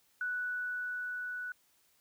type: tone with level ramp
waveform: sine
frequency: 1480 Hz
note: F#6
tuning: in tune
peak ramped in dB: -32 to -37 dBFS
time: 0.21-1.52 s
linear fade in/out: 2 ms
effects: white hiss -70 dBFS RMS until 2 s